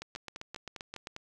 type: two click trains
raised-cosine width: 0.2 ms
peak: -24 / -23 dBFS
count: 6 / 9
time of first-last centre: 0.16-1.164 / 0.02-1.071 s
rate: 4.98 / 7.61 Hz
effects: none